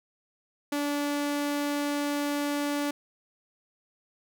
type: tone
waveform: sawtooth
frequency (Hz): 289.3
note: D4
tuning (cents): -26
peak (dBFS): -23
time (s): 0.72-2.91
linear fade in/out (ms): 5
effects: none